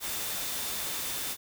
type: tone in noise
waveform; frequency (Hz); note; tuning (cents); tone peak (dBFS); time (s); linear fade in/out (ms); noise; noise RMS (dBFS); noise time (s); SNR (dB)
sine; 3565; A7; +22; -44; 0-1.37; 50; white; -34; 0-1.37; -13
effects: none